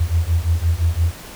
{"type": "beating tone pair", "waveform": "sine", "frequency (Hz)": [80.7, 86.5], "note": ["E2", "F2"], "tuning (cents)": [-36, -16], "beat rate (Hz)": 5.8, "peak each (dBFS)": -18, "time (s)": [0, 1.12], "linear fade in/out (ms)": 10, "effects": ["pink hiss -37 dBFS RMS until 1.35 s"]}